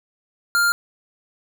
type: tone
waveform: square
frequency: 1400 Hz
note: F6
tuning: 4 cents sharp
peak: -16 dBFS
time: 0.55-0.72 s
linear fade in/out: 0 ms
effects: none